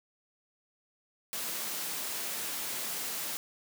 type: high-pass noise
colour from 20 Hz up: white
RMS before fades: -36 dBFS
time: 1.33-3.37 s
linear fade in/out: 0 ms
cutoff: 150 Hz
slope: 24 dB/octave
effects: none